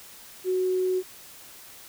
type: tone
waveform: sine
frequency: 370 Hz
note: F#4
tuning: in tune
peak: -22 dBFS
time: 0.44-1.03 s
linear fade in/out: 50 ms
effects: white hiss -47 dBFS RMS until 1.88 s